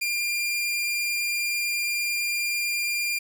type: tone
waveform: sawtooth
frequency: 2397 Hz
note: D7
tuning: 35 cents sharp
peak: -21 dBFS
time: 0.01-3.19 s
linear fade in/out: 10 ms
effects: 9-bit